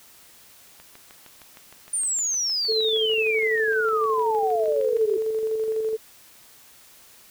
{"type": "click train", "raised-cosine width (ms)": 0.3, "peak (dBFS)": -29, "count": 28, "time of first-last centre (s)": [0.8, 4.967], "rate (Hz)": 6.48}
{"type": "exponential sweep", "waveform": "sine", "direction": "down", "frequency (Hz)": [9320, 380.4], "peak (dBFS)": -22, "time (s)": [1.93, 5.17], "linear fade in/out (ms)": 5}
{"type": "tone with tremolo", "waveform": "sine", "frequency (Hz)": 440, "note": "A4", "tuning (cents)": 0, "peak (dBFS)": -21, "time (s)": [2.68, 5.97], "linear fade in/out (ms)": 20, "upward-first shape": "square", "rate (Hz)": 12, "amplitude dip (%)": 30}
{"effects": ["white hiss -51 dBFS RMS until 7.3 s"]}